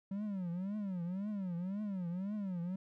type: tone with vibrato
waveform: triangle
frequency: 190.2 Hz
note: F#3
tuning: 48 cents sharp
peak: -34 dBFS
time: 0.11-2.76 s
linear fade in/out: 5 ms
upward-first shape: triangle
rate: 1.9 Hz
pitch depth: 220 cents each way
effects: none